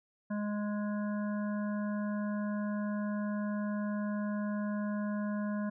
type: harmonic tone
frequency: 207.7 Hz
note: G#3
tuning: in tune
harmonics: 1 / 3 / 5 / 7 / 8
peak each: -32 / -42 / -46 / -49 / -50 dBFS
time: 0.3-5.7 s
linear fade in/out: 10 ms
effects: none